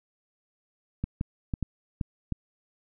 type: clicks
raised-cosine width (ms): 5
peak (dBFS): -16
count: 6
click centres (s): 1.04 / 1.211 / 1.538 / 1.627 / 2.012 / 2.323
effects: none